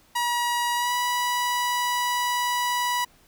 sawtooth tone with pitch glide, 960 to 978.5 Hz, B5 to B5, -49 to -16 cents, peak -19 dBFS, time 0.15-3.05 s, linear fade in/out 10 ms, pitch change +33 cents, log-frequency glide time 0.75-0.92 s, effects pink hiss -58 dBFS RMS until 3.27 s

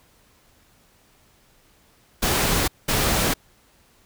pink noise bursts at uneven times, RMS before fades -21 dBFS, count 2, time 2.22-2.68 / 2.88-3.34 s, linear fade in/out 10 ms, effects pink hiss -58 dBFS RMS until 4.05 s

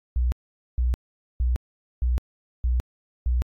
sine tone bursts, 61.2 Hz, B1, 15 cents flat, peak -19 dBFS, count 6, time 0.16-3.42 s, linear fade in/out 0 ms, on 160 ms, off 460 ms, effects AAC 48 kbps

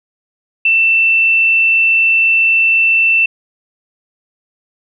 sine tone, 2674 Hz, E7, 24 cents sharp, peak -8 dBFS, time 0.65-3.26 s, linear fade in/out 5 ms, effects none

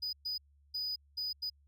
triangle tone bursts at uneven times, 4967 Hz, D#8, 4 cents flat, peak -33 dBFS, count 5, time 0.02-0.13 / 0.25-0.38 / 0.74-0.96 / 1.17-1.33 / 1.42-1.5 s, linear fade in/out 10 ms, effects added 71 Hz sine -63 dBFS peak until 1.67 s

